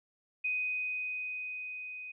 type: tone with level ramp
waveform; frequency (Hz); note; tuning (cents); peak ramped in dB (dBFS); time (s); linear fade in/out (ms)
sine; 2500; D#7; +8; -29 to -41; 0.44-2.12; 10
effects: none